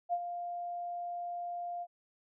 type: tone with ADSR envelope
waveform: sine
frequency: 700 Hz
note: F5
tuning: 4 cents sharp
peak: -27 dBFS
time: 0.09-1.87 s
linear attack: 39 ms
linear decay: 54 ms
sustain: -9 dB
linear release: 51 ms
effects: none